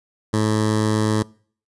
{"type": "tone with notch filter", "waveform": "15% pulse", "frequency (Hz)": 108, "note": "A2", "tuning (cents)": -32, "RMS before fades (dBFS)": -19, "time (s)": [0.33, 1.23], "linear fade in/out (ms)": 10, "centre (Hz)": 2500, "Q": 1.8, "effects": ["noise-tail reverb RT60 0.5 s tail -24 dB re dry", "resampled to 24000 Hz"]}